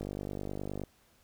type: click train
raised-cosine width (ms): 2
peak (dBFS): -24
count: 42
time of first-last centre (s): 0.01-0.837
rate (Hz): 49.6
effects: pink hiss -66 dBFS RMS until 1.23 s